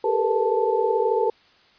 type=tone cluster; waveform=sine; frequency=394.9 / 438.5 / 457 / 490.4 / 879 Hz; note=G4 / A4 / A#4 / B4 / A5; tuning=+13 / -6 / -34 / -12 / -2 cents; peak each=-25 dBFS; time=0.04-1.3 s; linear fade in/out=5 ms; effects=white hiss -56 dBFS RMS until 1.78 s + resampled to 11025 Hz